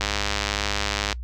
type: click train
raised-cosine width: 0.2 ms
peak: -6 dBFS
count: 115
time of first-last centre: 0.01-1.128 s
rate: 102 Hz
effects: noise-tail reverb RT60 0.1 s tail -23 dB re dry + added 60 Hz sine -30 dBFS peak until 1.23 s

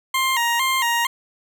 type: tone with vibrato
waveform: 20% pulse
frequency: 996 Hz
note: B5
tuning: 14 cents sharp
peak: -13 dBFS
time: 0.14-1.07 s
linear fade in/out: 5 ms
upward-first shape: square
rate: 2.2 Hz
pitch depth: 100 cents each way
effects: none

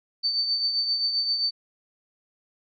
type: tone with tremolo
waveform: sine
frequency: 4558 Hz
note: C#8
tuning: 47 cents sharp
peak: -20 dBFS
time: 0.23-1.51 s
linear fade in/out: 20 ms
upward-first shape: triangle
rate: 7.6 Hz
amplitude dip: 55%
effects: none

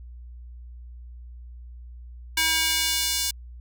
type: tone with high-pass filter sweep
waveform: square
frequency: 321.2 Hz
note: E4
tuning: 45 cents flat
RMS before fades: -24 dBFS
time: 2.37-3.31 s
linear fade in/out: 5 ms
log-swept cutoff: 2000 to 4700 Hz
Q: 0.97
effects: added 60 Hz sine -39 dBFS peak until 3.6 s

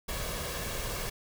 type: noise with comb filter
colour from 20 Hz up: pink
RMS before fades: -35 dBFS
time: 0.08-1.1 s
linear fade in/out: 10 ms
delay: 1.8 ms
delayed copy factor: +0.5
effects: none

